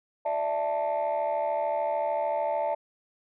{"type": "chord", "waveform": "sine", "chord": "D suspended second", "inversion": "none", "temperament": "just", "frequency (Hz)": [587.3, 660.7, 881], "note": ["D5", "E5", "A5"], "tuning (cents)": [0, 4, 2], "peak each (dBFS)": -28, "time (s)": [0.25, 2.75], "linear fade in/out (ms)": 10, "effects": ["tanh soft clip ceiling -21 dBFS"]}